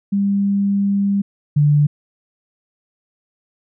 sine tone pair in turn, 199.5 / 146.97 Hz, G3 / D3, +31 / +2 cents, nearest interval perfect fourth, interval 529 cents, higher first, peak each -14 / -10 dBFS, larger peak second, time 0.12-1.22 / 1.56-1.87 s, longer first, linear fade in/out 10 ms, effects none

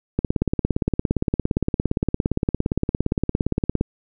click train, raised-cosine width 3 ms, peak -6 dBFS, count 64, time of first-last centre 0.19-3.811 s, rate 17.4 Hz, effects none

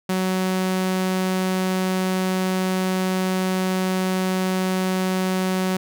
sawtooth tone, 186.5 Hz, F#3, 14 cents sharp, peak -16 dBFS, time 0.09-5.77 s, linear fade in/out 5 ms, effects none

